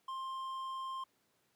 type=tone with hard clipping; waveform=triangle; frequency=1055 Hz; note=C6; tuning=14 cents sharp; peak=-40 dBFS; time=0.08-1.04 s; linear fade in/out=5 ms; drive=9 dB; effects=pink hiss -75 dBFS RMS until 1.55 s + high-pass 150 Hz 12 dB/octave